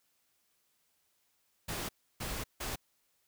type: noise bursts at uneven times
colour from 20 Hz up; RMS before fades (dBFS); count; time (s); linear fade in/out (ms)
pink; -38; 3; 1.68-1.89 / 2.2-2.44 / 2.6-2.76; 10
effects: white hiss -75 dBFS RMS until 3.27 s